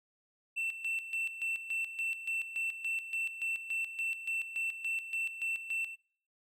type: tone with tremolo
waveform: triangle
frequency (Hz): 2685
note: E7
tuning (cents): +31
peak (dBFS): -30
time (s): 0.56-5.96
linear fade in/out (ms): 20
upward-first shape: square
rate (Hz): 3.5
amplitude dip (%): 70
effects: noise-tail reverb RT60 0.6 s tail -26 dB re dry